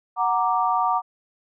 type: chord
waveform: sine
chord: Gb augmented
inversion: none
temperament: equal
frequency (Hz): 740 / 932.3 / 1174.7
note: Gb5 / Bb5 / D6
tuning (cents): 0 / 0 / 0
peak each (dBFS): -23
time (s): 0.16-1.02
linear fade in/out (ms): 50
effects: none